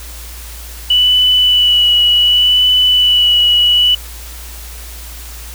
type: tone with vibrato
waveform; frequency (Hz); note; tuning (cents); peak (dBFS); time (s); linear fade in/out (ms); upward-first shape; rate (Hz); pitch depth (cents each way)
sine; 2960; F#7; 0; -7; 0.9-3.95; 5; sine; 0.67; 19
effects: added 58 Hz sine -29 dBFS peak until 5.54 s + white hiss -33 dBFS RMS until 5.54 s